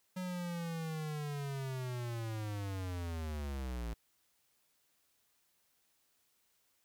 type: linear sweep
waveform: square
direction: down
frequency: 185 to 55 Hz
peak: -38 dBFS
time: 0.16-3.94 s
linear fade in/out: 10 ms
effects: white hiss -75 dBFS RMS until 6.84 s